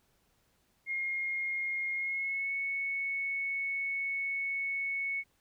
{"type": "tone with pitch glide", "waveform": "sine", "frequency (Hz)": [2139, 2211], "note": ["C7", "C#7"], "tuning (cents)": [38, -5], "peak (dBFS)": -31, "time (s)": [0.86, 5.24], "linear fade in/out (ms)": 50, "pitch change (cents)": 57, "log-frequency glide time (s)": [1.93, 2.52], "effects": ["pink hiss -72 dBFS RMS until 5.4 s"]}